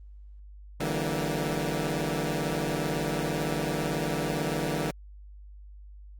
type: chord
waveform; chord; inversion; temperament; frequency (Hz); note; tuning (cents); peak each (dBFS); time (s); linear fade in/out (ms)
15% pulse; E half-diminished seventh; third; equal with one note detuned; 146.83 / 164.81 / 191.96 / 233.1; D3 / E3 / G3 / Bb3; 0 / 0 / -36 / 0; -25 / -26 / -29 / -29; 0.8-4.91; 5
effects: added 50 Hz sine -44 dBFS peak until 6.19 s + Opus 32 kbps